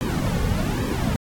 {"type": "noise with flanger", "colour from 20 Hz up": "brown", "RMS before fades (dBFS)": -23, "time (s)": [0.01, 1.16], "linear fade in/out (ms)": 0, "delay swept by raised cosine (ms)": [1.4, 3.1], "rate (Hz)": 1.2, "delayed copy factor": -0.95, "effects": ["AAC 64 kbps"]}